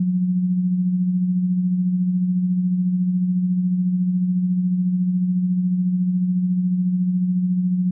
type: tone with tremolo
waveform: sine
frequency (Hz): 181.5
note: F#3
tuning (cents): -33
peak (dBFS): -15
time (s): 0-7.91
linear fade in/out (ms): 5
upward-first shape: sine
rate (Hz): 14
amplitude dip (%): 40
effects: none